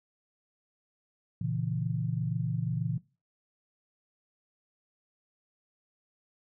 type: chord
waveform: sine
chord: A# diminished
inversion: none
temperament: equal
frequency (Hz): 116.54 / 138.59 / 164.81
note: A#2 / C#3 / E3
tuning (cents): 0 / 0 / 0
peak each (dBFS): -33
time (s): 1.41-2.98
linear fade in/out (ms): 5
effects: noise-tail reverb RT60 0.3 s tail -18 dB re dry